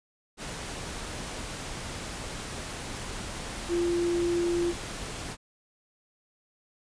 sine tone in noise, 345.5 Hz, F4, 19 cents flat, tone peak -24 dBFS, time 3.68-4.74 s, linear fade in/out 50 ms, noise pink, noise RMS -37 dBFS, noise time 0.37-5.37 s, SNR +10 dB, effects resampled to 22050 Hz

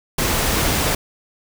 pink noise, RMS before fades -19 dBFS, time 0.18-0.95 s, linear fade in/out 5 ms, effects none

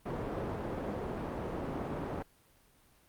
white low-pass noise, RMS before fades -37 dBFS, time 0.05-2.23 s, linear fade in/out 10 ms, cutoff 610 Hz, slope 12 dB/octave, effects pink hiss -65 dBFS RMS until 3.08 s + Opus 32 kbps

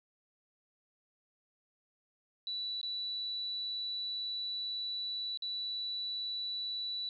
sine tone with dropouts, 3951 Hz, B7, in tune, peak -35 dBFS, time 2.47-7.09 s, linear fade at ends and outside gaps 1 ms, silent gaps 2.814-2.83 / 5.374-5.422 s, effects none

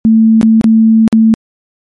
sine tone with dropouts, 222.6 Hz, A3, 20 cents sharp, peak -3 dBFS, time 0.05-1.34 s, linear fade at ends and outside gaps 0 ms, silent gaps 0.413-0.429 / 0.612-0.642 / 1.078-1.127 s, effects MP3 48 kbps

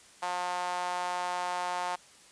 sawtooth tone with high-pass filter, 178.9 Hz, F3, 42 cents sharp, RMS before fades -33 dBFS, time 0.22-1.96 s, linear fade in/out 10 ms, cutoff 830 Hz, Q 3.8, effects white hiss -56 dBFS RMS until 2.31 s + resampled to 22050 Hz

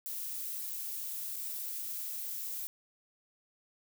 violet noise with dropouts, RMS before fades -39 dBFS, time 0.06-2.67 s, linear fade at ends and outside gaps 0 ms, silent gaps 1.36-1.365 s, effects none

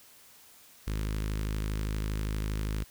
sawtooth tone with notch filter, 52.5 Hz, G#1, 19 cents sharp, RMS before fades -32 dBFS, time 0.87-2.84 s, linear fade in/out 5 ms, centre 720 Hz, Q 0.97, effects white hiss -56 dBFS RMS until 2.9 s

